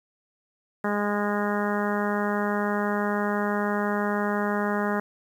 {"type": "harmonic tone", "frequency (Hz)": 206, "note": "G#3", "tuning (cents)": -14, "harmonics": [1, 2, 3, 4, 5, 6, 7, 8, 9], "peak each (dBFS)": [-27, -30, -32, -33, -34, -35, -35, -36, -37], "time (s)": [0.84, 5], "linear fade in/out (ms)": 5, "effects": ["9-bit"]}